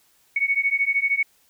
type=beating tone pair; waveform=sine; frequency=2217 / 2230 Hz; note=C#7 / C#7; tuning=0 / +10 cents; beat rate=13 Hz; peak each=-22 dBFS; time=0.36-1.23 s; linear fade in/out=5 ms; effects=white hiss -61 dBFS RMS until 1.49 s